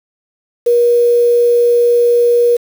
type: tone with quantisation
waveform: sine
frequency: 478 Hz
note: A#4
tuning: 43 cents sharp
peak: -7 dBFS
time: 0.66-2.57 s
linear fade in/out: 10 ms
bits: 5
effects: none